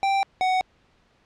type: tone pair in turn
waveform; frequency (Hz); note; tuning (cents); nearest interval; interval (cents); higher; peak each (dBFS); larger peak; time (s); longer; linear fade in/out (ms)
square; 784 / 744.8; G5 / F#5; 0 / +11; minor second; 89; first; -20; neither; 0.03-0.23 / 0.41-0.61; neither; 0
effects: pink hiss -62 dBFS RMS until 1.25 s + low-pass 4000 Hz 12 dB/octave